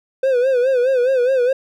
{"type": "tone with vibrato", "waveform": "triangle", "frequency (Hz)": 510, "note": "C5", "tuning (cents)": -44, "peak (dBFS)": -11, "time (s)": [0.23, 1.53], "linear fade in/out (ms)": 5, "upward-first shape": "sine", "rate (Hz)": 4.8, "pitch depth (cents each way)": 99, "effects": []}